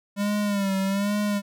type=tone with vibrato; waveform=square; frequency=200 Hz; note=G3; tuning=35 cents sharp; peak=-23 dBFS; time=0.16-1.42 s; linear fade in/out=50 ms; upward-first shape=sine; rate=1.2 Hz; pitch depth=67 cents each way; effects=none